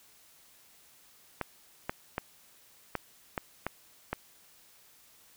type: clicks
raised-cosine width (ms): 0.5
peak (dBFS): -16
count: 7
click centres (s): 1.413 / 1.895 / 2.181 / 2.953 / 3.378 / 3.666 / 4.13
effects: white hiss -60 dBFS RMS until 5.36 s